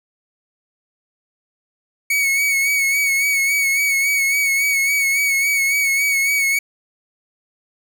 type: tone with vibrato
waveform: 45% pulse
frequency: 2226 Hz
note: C#7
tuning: 7 cents sharp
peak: -15 dBFS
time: 2.1-6.59 s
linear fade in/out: 5 ms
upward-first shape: sine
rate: 3.6 Hz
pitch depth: 39 cents each way
effects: none

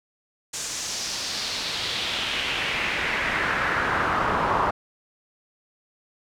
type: noise with band-pass filter sweep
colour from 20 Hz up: brown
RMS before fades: -26 dBFS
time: 0.53-4.71 s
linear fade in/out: 10 ms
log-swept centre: 7100 to 1000 Hz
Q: 2.3
effects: none

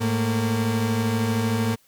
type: tone pair together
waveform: 35% pulse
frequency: 108.2 / 229.3 Hz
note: A2 / A#3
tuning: -29 / -28 cents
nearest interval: octave + minor second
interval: 1301 cents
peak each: -22 dBFS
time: 0-1.76 s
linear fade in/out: 20 ms
effects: white hiss -60 dBFS RMS until 1.87 s

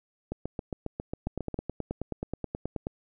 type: two click trains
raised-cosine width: 2 ms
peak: -18 / -19 dBFS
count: 16 / 10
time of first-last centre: 1.27-2.869 / 0.32-1.543 s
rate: 9.38 / 7.36 Hz
effects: none

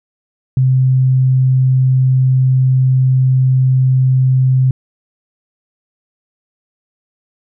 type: tone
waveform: sine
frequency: 130 Hz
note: C3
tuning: 11 cents flat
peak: -8 dBFS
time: 0.57-4.71 s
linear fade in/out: 2 ms
effects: none

